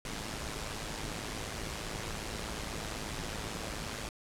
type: noise with amplitude modulation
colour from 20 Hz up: pink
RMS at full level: -36 dBFS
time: 0.05-4.09 s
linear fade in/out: 2 ms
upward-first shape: sine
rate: 108 Hz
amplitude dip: 60%
effects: low-pass 9000 Hz 12 dB/octave